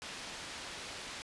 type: low-pass noise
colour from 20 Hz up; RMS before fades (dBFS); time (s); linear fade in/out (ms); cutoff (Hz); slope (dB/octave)
white; -45; 0.02-1.22; 0; 4700; 12
effects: resampled to 24000 Hz